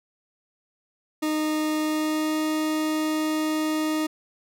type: tone with pitch glide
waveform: 40% pulse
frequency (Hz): 308.2 to 310.5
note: D#4 to D#4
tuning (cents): -16 to -3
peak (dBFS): -22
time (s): 1.22-4.07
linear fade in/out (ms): 10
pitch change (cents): +13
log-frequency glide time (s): 1.83-2.39
effects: none